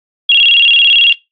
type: tone with vibrato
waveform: sine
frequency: 3027 Hz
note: F#7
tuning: 39 cents sharp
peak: -4 dBFS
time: 0.29-1.13 s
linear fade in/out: 5 ms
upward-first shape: square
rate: 18 Hz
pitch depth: 150 cents each way
effects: noise-tail reverb RT60 0.2 s tail -21 dB re dry + AAC 64 kbps